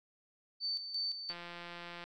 sine tone with tremolo, 4548 Hz, C#8, 44 cents sharp, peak -33 dBFS, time 0.6-1.34 s, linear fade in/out 50 ms, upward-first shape square, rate 2.9 Hz, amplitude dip 60%
click train, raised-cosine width 0.3 ms, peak -30 dBFS, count 129, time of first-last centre 1.3-2.04 s, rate 173 Hz
effects none

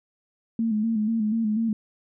sine tone with vibrato, 220 Hz, A3, in tune, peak -21 dBFS, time 0.59-1.73 s, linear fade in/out 2 ms, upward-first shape square, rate 4.1 Hz, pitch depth 57 cents each way, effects none

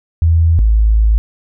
sine tone pair in turn, 82.41 / 54.08 Hz, E2 / A1, 0 / -29 cents, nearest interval perfect fifth, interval 729 cents, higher first, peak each -7 dBFS, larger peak neither, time 0.22-0.59 / 0.59-1.18 s, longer second, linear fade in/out 0 ms, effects none

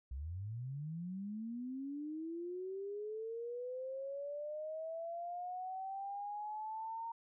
sine linear sweep, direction up, 60.7 to 924 Hz, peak -40 dBFS, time 0.11-7.12 s, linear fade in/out 5 ms, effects none

